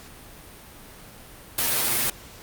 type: noise with comb filter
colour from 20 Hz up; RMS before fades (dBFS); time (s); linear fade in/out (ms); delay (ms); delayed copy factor
white; -23; 1.58-2.1; 5; 8.4; +1
effects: pink hiss -45 dBFS RMS until 2.42 s + Opus 48 kbps